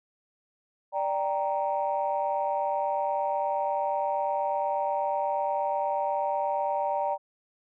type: chord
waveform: sine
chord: G minor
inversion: second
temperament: equal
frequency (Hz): 587.3 / 784 / 932.3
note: D5 / G5 / Bb5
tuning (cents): 0 / 0 / 0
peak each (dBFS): -29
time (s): 0.92-7.18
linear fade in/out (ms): 50
effects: tanh soft clip ceiling -17 dBFS